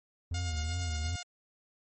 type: tone with vibrato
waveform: triangle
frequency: 82.8 Hz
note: E2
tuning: 8 cents sharp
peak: -29 dBFS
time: 0.31-1.16 s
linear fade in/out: 5 ms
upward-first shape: sine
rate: 2.6 Hz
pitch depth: 130 cents each way
type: tone with tremolo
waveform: 5% pulse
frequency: 713 Hz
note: F5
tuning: 36 cents sharp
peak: -26 dBFS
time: 0.34-1.23 s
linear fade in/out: 5 ms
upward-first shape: sine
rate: 8.6 Hz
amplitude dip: 35%
effects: MP3 32 kbps